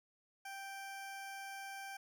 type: tone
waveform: 20% pulse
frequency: 784 Hz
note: G5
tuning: in tune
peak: -40 dBFS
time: 0.45-1.97 s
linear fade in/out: 5 ms
effects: none